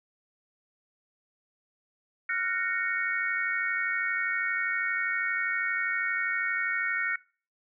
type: chord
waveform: sine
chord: Gb major seventh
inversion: third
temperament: just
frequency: 1387.5 / 1480 / 1850 / 2220 Hz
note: F6 / Gb6 / Bb6 / Db7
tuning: -12 / 0 / -14 / +2 cents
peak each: -34 / -33 / -31 / -32 dBFS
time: 2.29-7.16 s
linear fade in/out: 5 ms
effects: noise-tail reverb RT60 0.4 s tail -23 dB re dry